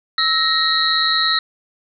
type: tone cluster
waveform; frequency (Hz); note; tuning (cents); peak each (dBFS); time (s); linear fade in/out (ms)
sine; 1305 / 1871 / 3850 / 4065 / 4222; E6 / A#6 / B7 / B7 / C8; -18 / +6 / -45 / +49 / +15; -21; 0.18-1.39; 2
effects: none

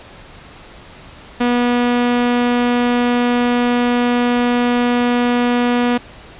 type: tone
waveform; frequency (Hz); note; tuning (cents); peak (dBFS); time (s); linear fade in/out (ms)
sawtooth; 242.9; B3; -29; -9; 1.4-5.98; 10
effects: pink hiss -39 dBFS RMS until 6.39 s + resampled to 8000 Hz

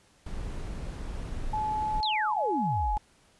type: noise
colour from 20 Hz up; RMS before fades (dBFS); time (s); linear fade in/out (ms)
brown; -35; 0.26-2.01; 5
type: tone with pitch glide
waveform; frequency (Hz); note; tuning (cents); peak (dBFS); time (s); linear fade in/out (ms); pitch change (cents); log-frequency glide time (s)
sine; 858 to 843.3; A5 to G#5; -44 to +26; -27; 1.53-2.98; 5; -30; 2.18-2.53
type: exponential sweep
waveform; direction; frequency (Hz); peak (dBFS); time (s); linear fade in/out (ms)
sine; down; 4396 to 36.5; -28; 2.03-2.97; 0
effects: pink hiss -62 dBFS RMS until 3.39 s + resampled to 24000 Hz

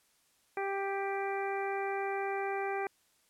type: harmonic tone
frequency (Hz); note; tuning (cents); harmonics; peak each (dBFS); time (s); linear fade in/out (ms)
393.5; G4; +7; 1 / 2 / 3 / 4 / 5 / 6; -35 / -36 / -44 / -43 / -44 / -44; 0.57-2.87; 2
effects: white hiss -70 dBFS RMS until 3.29 s + low-pass 12000 Hz 12 dB/octave

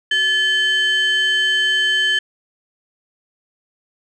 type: tone pair together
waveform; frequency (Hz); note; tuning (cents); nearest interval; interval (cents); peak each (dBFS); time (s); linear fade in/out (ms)
sine; 1729 / 3081; A6 / G7; -31 / -31; minor seventh; 1000; -15; 0.11-2.19; 5
effects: tanh soft clip ceiling -11 dBFS

